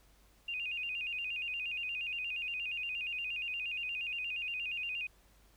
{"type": "tone with vibrato", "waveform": "sine", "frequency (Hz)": 2637, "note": "E7", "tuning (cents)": 0, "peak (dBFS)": -35, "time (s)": [0.48, 5.07], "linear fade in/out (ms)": 5, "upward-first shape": "square", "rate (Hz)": 8.5, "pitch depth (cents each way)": 94, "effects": ["added 50 Hz sine -64 dBFS peak until 5.56 s", "pink hiss -67 dBFS RMS until 5.56 s"]}